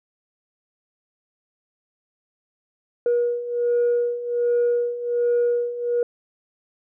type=beating tone pair; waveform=sine; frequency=478.8 / 480.1 Hz; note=A#4 / B4; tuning=+46 / -49 cents; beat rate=1.3 Hz; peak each=-23 / -19 dBFS; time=3.06-6.03 s; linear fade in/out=2 ms; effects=tanh soft clip ceiling -14 dBFS